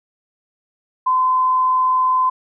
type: tone with frequency modulation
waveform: sine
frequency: 1025 Hz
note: C6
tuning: 36 cents flat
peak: -13 dBFS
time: 1.06-2.3 s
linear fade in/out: 10 ms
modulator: 35.2 Hz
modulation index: 0.2
effects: none